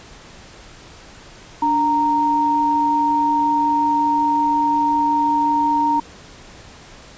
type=tone pair together; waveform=sine; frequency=292.4 / 928.3 Hz; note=D4 / A#5; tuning=-7 / -7 cents; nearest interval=octave + minor sixth; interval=2000 cents; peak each=-22 / -15 dBFS; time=1.62-6 s; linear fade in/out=5 ms; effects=pink hiss -42 dBFS RMS until 7.17 s + resampled to 16000 Hz

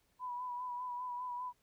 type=tone with vibrato; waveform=sine; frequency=987.8 Hz; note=B5; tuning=in tune; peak=-38 dBFS; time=0.19-1.53 s; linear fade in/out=50 ms; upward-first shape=sine; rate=5 Hz; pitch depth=34 cents each way; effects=pink hiss -75 dBFS RMS until 1.62 s

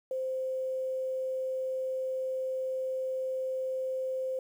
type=tone; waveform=sine; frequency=521 Hz; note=C5; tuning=7 cents flat; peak=-30 dBFS; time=0.11-4.39 s; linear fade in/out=2 ms; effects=10-bit

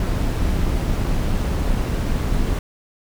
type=noise with amplitude modulation; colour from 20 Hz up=brown; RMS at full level=-18 dBFS; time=0-2.59 s; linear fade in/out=2 ms; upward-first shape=sine; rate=216 Hz; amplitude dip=45%; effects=none

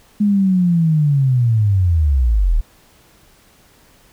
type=linear sweep; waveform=sine; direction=down; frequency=210 to 34.65 Hz; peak=-11 dBFS; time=0.2-2.61 s; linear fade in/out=10 ms; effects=pink hiss -51 dBFS RMS until 4.12 s

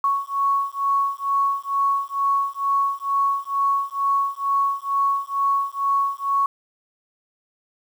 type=beating tone pair; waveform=sine; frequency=1108.7 / 1110.9 Hz; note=C#6 / C#6; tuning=0 / +3 cents; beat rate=2.2 Hz; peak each=-22 dBFS; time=0.04-6.46 s; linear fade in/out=2 ms; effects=8-bit

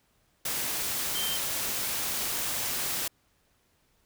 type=tone in noise; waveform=sine; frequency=3136 Hz; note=G7; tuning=in tune; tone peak=-32 dBFS; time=1.15-1.37 s; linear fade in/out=5 ms; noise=white; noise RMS=-31 dBFS; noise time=0.45-3.08 s; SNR=-4 dB; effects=pink hiss -69 dBFS RMS until 4.05 s

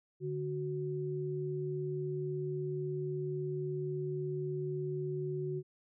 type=tone pair together; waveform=sine; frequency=146.33 / 370 Hz; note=D3 / F#4; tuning=-6 / 0 cents; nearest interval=octave + major third; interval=1606 cents; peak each=-37 / -36 dBFS; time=0.2-5.63 s; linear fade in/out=50 ms; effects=none

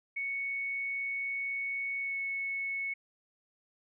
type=tone with pitch glide; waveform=sine; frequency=2219 to 2205 Hz; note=C#7 to C#7; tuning=+1 to -10 cents; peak=-32 dBFS; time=0.16-2.94 s; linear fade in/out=10 ms; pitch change=-11 cents; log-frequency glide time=2-2.17 s; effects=none

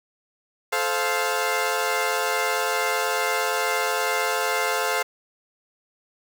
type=chord; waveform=15% pulse; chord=F major; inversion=first; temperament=equal with one note detuned; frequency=434.7 / 523.3 / 698.5 Hz; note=A4 / C5 / F5; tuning=-21 / 0 / 0 cents; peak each=-20 dBFS; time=0.72-5.03 s; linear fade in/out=10 ms; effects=none

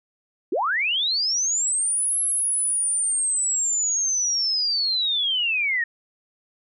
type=linear two-way sweep; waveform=sine; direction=up then down; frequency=287.2 to 11090 to 1813 Hz; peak=-20 dBFS; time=0.52-5.84 s; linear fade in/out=5 ms; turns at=2.19 s; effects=none

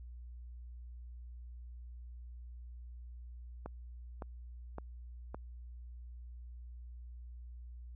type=click train; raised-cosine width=1 ms; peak=-28 dBFS; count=4; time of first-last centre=3.66-5.345 s; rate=1.78 Hz; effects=added 60 Hz sine -46 dBFS peak until 7.95 s

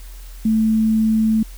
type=tone with quantisation; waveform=sine; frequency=220 Hz; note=A3; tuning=in tune; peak=-13 dBFS; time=0.45-1.43 s; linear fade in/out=5 ms; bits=7; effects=added 42 Hz sine -33 dBFS peak until 1.57 s + white hiss -46 dBFS RMS until 1.57 s

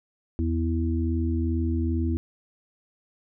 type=harmonic tone; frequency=82.41 Hz; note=E2; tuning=in tune; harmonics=1 / 3 / 4; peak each=-24 / -29 / -30 dBFS; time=0.39-2.17 s; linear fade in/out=0 ms; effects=none

